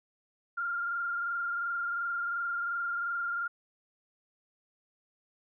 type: tone with frequency modulation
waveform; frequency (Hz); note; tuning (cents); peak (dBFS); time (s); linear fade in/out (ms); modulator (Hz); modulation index
sine; 1396.9; F6; 0; -30; 0.57-3.48; 10; 22.8; 1.1
effects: none